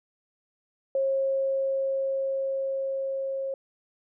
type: tone with level ramp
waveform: sine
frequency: 540 Hz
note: C#5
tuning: 45 cents flat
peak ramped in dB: -22 to -28 dBFS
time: 0.95-3.54 s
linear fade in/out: 2 ms
effects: none